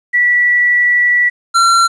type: tone pair in turn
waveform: sine / square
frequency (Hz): 1952 / 1363.6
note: B6 / F6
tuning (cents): -21 / -42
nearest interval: tritone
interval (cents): 621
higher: first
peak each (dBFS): -8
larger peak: neither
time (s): 0.13-1.3 / 1.54-1.88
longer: first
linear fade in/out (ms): 20
effects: resampled to 22050 Hz + 8-bit